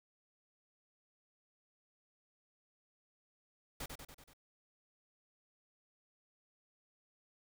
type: noise with echo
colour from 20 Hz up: pink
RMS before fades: -43 dBFS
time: 3.8-3.86 s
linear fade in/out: 5 ms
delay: 95 ms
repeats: 5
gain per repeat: -4 dB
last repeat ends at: 4.335 s
effects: none